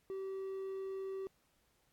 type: tone with quantisation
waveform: triangle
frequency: 385.1 Hz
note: G4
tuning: 31 cents flat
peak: -37 dBFS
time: 0.1-1.27 s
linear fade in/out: 0 ms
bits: 11
effects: pink hiss -75 dBFS RMS until 1.92 s + AAC 64 kbps